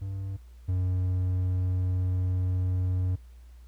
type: tone pair in turn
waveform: triangle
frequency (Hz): 96.9 / 91.74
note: G2 / F#2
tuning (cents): -20 / -14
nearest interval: minor second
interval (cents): 94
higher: first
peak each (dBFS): -29 / -22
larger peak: second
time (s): 0.01-0.37 / 0.68-3.16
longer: second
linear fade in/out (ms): 10
effects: added 60 Hz sine -46 dBFS peak until 3.67 s + pink hiss -66 dBFS RMS until 3.67 s